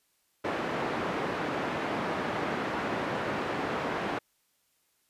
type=band-pass noise; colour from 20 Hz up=pink; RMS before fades=-32 dBFS; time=0.44-4.19 s; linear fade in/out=10 ms; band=230 to 1800 Hz; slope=12 dB/octave; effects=white hiss -72 dBFS RMS until 5.09 s + resampled to 32000 Hz